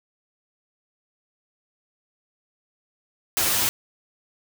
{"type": "noise with comb filter", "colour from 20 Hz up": "white", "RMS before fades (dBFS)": -22, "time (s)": [3.37, 3.69], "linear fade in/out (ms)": 0, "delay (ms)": 9.1, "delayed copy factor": 0.9, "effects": []}